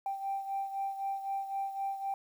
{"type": "beating tone pair", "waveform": "sine", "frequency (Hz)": [784, 787.9], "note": ["G5", "G5"], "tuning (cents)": [0, 9], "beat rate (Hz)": 3.9, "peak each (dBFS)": [-33, -39], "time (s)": [0.06, 2.14], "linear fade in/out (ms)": 2, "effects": ["tanh soft clip ceiling -27 dBFS", "10-bit"]}